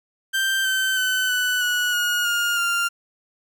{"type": "tone with pitch steps", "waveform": "30% pulse", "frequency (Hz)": [1568, 1542, 1516.3, 1491.2, 1466.4, 1442, 1418.1, 1394.5], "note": ["G6", "G6", "F#6", "F#6", "F#6", "F#6", "F6", "F6"], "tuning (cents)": [0, -29, 42, 13, -16, -45, 26, -3], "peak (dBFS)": -17, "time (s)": [0.33, 2.89], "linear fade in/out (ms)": 20, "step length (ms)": 320, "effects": []}